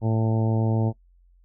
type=harmonic tone; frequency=111.6 Hz; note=A2; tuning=25 cents sharp; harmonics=1 / 2 / 3 / 4 / 5 / 6 / 7 / 8; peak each=-21 / -27 / -31 / -33 / -35 / -37 / -38 / -39 dBFS; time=0.01-0.93 s; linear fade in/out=50 ms; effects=noise-tail reverb RT60 0.1 s tail -21 dB re dry + added 44 Hz sine -54 dBFS peak until 1.44 s